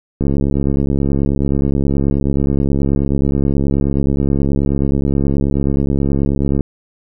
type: click train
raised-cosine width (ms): 3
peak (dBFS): -4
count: 445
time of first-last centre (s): 0.21-6.608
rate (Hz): 69.4
effects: none